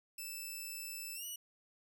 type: tone with pitch glide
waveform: 5% pulse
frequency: 2637 to 2926 Hz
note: E7 to F#7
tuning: 0 to -20 cents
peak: -34 dBFS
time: 0.18-1.36 s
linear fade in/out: 5 ms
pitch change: +180 cents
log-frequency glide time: 1.15-1.25 s
effects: none